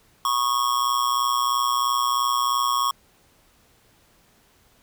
square tone with amplitude modulation, 1100 Hz, C#6, 14 cents flat, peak -17 dBFS, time 0.25-2.91 s, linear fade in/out 2 ms, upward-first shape sine, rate 123 Hz, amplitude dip 80%, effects pink hiss -59 dBFS RMS until 4.82 s

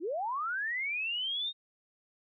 sine linear sweep, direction up, 287.1 to 3729 Hz, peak -31 dBFS, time 0-1.53 s, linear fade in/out 50 ms, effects none

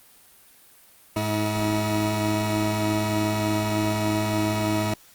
20% pulse tone pair together, 105.73 / 320.5 Hz, G#2 / E4, +31 / -49 cents, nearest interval octave + perfect fifth, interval 1920 cents, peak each -20 dBFS, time 1.16-4.94 s, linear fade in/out 5 ms, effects white hiss -53 dBFS RMS until 5.14 s + Opus 32 kbps

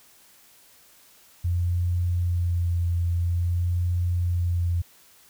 sine tone with vibrato, 87.1 Hz, F2, 4 cents flat, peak -21 dBFS, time 1.44-4.82 s, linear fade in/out 10 ms, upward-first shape sine, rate 0.49 Hz, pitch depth 20 cents each way, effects white hiss -55 dBFS RMS until 5.29 s

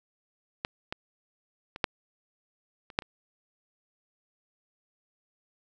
clicks, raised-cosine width 0.3 ms, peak -13 / -17 / -23 / -7 / -30 / -8 / -29 dBFS, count 7, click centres 0.649 / 0.925 / 1.761 / 1.842 / 2.902 / 2.989 / 3.022 s, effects none

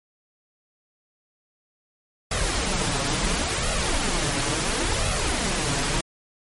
pink noise with flanger, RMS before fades -24 dBFS, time 2.31-6.01 s, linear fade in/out 5 ms, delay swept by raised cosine 1.5 to 7.2 ms, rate 0.72 Hz, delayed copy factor +0.65, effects MP3 48 kbps

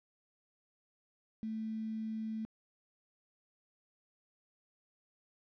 sine tone with quantisation, 220 Hz, A3, in tune, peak -36 dBFS, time 1.43-2.45 s, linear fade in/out 0 ms, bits 9, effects low-pass 2000 Hz 12 dB/octave

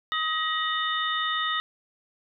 sine tone cluster, 1261 / 1897 / 2972 / 3645 Hz, D#6 / A#6 / F#7 / A#7, +23 / +30 / +7 / -40 cents, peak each -28 / -30 / -35 / -30 dBFS, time 0.12-1.6 s, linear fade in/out 0 ms, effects none

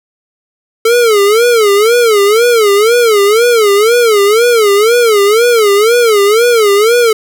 square tone with vibrato, 440 Hz, A4, in tune, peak -6 dBFS, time 0.85-7.13 s, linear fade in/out 5 ms, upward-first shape sine, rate 2 Hz, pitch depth 170 cents each way, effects none

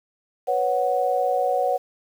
sine chord, B suspended second, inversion none, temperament equal, 493.9 / 554.4 / 740 Hz, B4 / C#5 / F#5, 0 / 0 / 0 cents, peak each -25 / -24 / -22 dBFS, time 0.47-1.78 s, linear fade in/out 20 ms, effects 8-bit

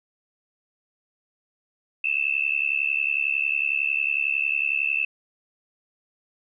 sine tone with amplitude modulation, 2637 Hz, E7, in tune, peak -17 dBFS, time 2.04-5.05 s, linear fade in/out 5 ms, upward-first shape sine, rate 71 Hz, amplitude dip 100%, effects none

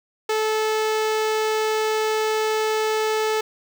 sawtooth tone with notch filter, 434.9 Hz, A4, 20 cents flat, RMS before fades -22 dBFS, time 0.29-3.41 s, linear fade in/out 5 ms, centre 11000 Hz, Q 1.1, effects none

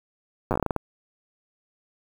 slowing click train, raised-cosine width 1 ms, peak -10 dBFS, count 11, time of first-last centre 0.51-0.763 s, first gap 8 ms, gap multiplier 1.24, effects 7-bit

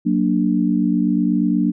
sine chord, Gb augmented, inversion none, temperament equal, 185 / 233.1 / 293.7 Hz, Gb3 / Bb3 / D4, 0 / 0 / 0 cents, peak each -19 dBFS, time 0.05-1.72 s, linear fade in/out 20 ms, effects none

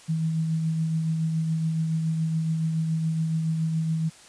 sine tone with tremolo, 160.8 Hz, E3, 43 cents flat, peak -21 dBFS, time 0.08-4.1 s, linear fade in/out 20 ms, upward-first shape triangle, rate 7.1 Hz, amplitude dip 35%, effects white hiss -50 dBFS RMS until 4.28 s + resampled to 22050 Hz

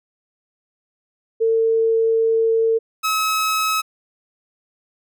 sine / sawtooth tone pair in turn, 450.9 / 1285 Hz, A4 / E6, +42 / -45 cents, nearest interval octave + tritone, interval 1813 cents, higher second, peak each -14 dBFS, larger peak neither, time 1.4-2.79 / 3.03-3.82 s, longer first, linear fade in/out 20 ms, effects none

